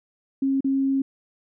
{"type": "tone with dropouts", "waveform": "sine", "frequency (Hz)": 270.7, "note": "C#4", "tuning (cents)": -41, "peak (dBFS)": -19, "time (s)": [0.42, 1.02], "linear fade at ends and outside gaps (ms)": 5, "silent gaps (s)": [0.607, 0.644], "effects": []}